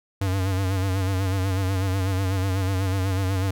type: tone with vibrato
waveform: square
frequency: 95.1 Hz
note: F#2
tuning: 48 cents sharp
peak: -22 dBFS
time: 0.21-3.51 s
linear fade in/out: 5 ms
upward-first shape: sine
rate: 8.1 Hz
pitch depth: 62 cents each way
effects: none